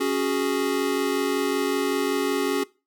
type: chord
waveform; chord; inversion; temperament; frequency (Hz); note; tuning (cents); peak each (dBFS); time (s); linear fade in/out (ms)
square; C# suspended fourth; none; equal; 277.2 / 370 / 415.3; C#4 / F#4 / G#4; 0 / 0 / 0; -27; 0-2.64; 10
effects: noise-tail reverb RT60 0.3 s tail -22 dB re dry